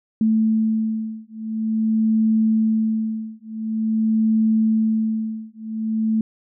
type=beating tone pair; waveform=sine; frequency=220 / 220.47 Hz; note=A3 / A3; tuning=0 / +4 cents; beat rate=0.47 Hz; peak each=-20 / -20 dBFS; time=0.21-6.21 s; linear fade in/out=2 ms; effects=none